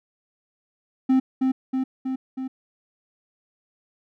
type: tone with echo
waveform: triangle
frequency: 261.6 Hz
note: C4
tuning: in tune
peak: -13 dBFS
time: 1.09-1.2 s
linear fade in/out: 10 ms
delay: 320 ms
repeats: 4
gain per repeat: -3 dB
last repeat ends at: 2.48 s
effects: none